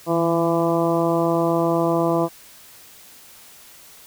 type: harmonic tone with a mistuned harmonic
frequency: 167.9 Hz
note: E3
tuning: 32 cents sharp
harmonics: 1 / 2 / 3 / 4 / 5 / 6 / 7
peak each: -25 / -21 / -24 / -23 / -31 / -27 / -31 dBFS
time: 0.06-2.29 s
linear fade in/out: 50 ms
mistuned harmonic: 1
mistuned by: -42 cents
effects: white hiss -46 dBFS RMS until 4.06 s